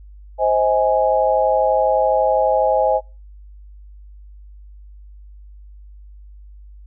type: chord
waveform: sine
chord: Ab major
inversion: first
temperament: equal with one note detuned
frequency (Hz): 523.3 / 635.3 / 830.6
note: C5 / Eb5 / Ab5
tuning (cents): 0 / +36 / 0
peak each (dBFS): -18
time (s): 0.38-3.01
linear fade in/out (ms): 50
effects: noise-tail reverb RT60 0.3 s tail -24 dB re dry + added 50 Hz sine -38 dBFS peak until 6.86 s